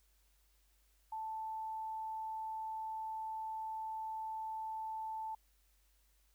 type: tone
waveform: sine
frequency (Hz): 880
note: A5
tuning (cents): 0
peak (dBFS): -39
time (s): 1.12-5.35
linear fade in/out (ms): 5
effects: added 50 Hz sine -70 dBFS peak until 6.34 s + white hiss -75 dBFS RMS until 6.34 s